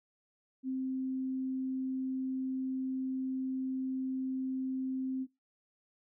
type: tone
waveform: sine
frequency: 261.6 Hz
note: C4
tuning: in tune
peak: -32 dBFS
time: 0.63-5.27 s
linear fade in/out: 50 ms
effects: noise-tail reverb RT60 0.2 s tail -18 dB re dry